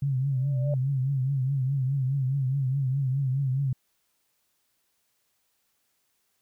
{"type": "tone with vibrato", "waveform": "sine", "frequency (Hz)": 134.2, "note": "C3", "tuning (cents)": 44, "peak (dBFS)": -23, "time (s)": [0.02, 3.73], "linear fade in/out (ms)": 5, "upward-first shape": "triangle", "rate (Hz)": 4.8, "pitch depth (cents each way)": 110}
{"type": "tone with exponential growth", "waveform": "sine", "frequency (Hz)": 587.3, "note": "D5", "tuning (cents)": 0, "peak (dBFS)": -28, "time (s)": [0.3, 0.74], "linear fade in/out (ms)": 2, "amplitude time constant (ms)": 95}
{"effects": ["white hiss -73 dBFS RMS until 6.41 s"]}